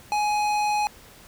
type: tone with tanh clipping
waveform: sine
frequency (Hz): 837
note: G#5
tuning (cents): +13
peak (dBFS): -23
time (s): 0.12-0.87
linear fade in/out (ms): 0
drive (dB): 18
effects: pink hiss -49 dBFS RMS until 1.27 s